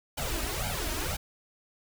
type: noise with flanger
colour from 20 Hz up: pink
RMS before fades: -32 dBFS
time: 0.17-1.17 s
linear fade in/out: 10 ms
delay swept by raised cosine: 1.3 to 3.2 ms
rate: 2 Hz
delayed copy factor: +0.95
effects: none